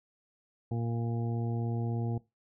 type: harmonic tone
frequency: 116.6 Hz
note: A#2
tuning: 1 cent sharp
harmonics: 1 / 2 / 3 / 4 / 6 / 7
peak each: -31 / -37 / -41 / -43 / -47 / -48 dBFS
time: 0.71-2.18 s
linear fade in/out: 5 ms
effects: noise-tail reverb RT60 0.2 s tail -18 dB re dry